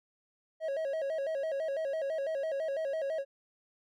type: tone with vibrato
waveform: triangle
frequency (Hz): 593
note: D5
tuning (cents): +17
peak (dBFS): -29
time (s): 0.6-3.25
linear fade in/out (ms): 50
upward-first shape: square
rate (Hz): 6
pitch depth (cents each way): 130
effects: none